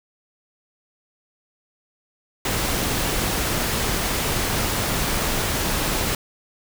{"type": "noise", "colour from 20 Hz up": "pink", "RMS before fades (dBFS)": -23, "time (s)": [2.45, 6.15], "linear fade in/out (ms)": 2, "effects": []}